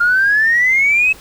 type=exponential sweep; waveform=sine; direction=up; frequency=1396.9 to 2602 Hz; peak=-9 dBFS; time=0-1.13 s; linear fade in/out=10 ms; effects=tanh soft clip ceiling -5 dBFS + pink hiss -40 dBFS RMS until 1.2 s